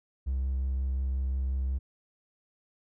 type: tone with vibrato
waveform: triangle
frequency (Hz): 65.9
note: C2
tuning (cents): +13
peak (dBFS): -24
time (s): 0.26-1.79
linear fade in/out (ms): 20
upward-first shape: triangle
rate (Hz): 5.6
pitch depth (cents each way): 15
effects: tanh soft clip ceiling -22 dBFS